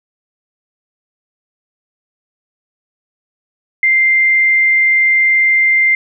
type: tone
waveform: sine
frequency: 2093 Hz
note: C7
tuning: in tune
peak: -8 dBFS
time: 3.83-5.95 s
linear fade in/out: 2 ms
effects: none